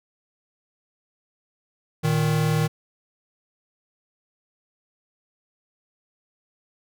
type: tone pair together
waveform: square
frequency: 116.54 / 155.56 Hz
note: A#2 / D#3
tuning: 0 / 0 cents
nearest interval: perfect fourth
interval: 500 cents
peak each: -26 / -21 dBFS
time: 2.03-2.68 s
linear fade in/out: 20 ms
effects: none